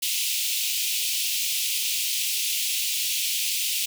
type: high-pass noise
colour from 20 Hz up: pink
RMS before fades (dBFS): -26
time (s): 0.02-3.86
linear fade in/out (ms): 10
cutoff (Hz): 2500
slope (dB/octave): 48
effects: none